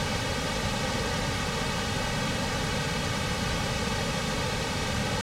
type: noise with comb filter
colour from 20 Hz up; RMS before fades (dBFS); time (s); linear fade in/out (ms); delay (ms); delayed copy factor
pink; -28; 0-5.21; 0; 2.9; -0.8
effects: low-pass 6000 Hz 12 dB/octave